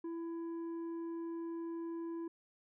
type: tone with tanh clipping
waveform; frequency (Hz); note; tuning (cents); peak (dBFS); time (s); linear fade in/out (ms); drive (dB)
triangle; 333.5; E4; +20; -40; 0.04-2.28; 5; 10
effects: none